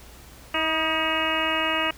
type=harmonic tone with a mistuned harmonic; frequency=319 Hz; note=D#4; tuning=43 cents sharp; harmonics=1 / 2 / 3 / 4 / 5 / 6 / 7 / 8 / 9; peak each=-32 / -30 / -31 / -29 / -33 / -31 / -33 / -30 / -28 dBFS; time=0.54-1.91 s; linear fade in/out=5 ms; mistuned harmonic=4; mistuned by=-40 cents; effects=added 60 Hz sine -48 dBFS peak until 1.97 s + pink hiss -48 dBFS RMS until 1.97 s